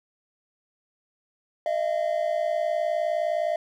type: tone pair together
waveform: triangle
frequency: 618.3 / 678 Hz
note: D#5 / E5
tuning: -11 / +49 cents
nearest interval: major second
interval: 160 cents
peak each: -24 dBFS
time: 1.66-3.56 s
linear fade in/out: 2 ms
effects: none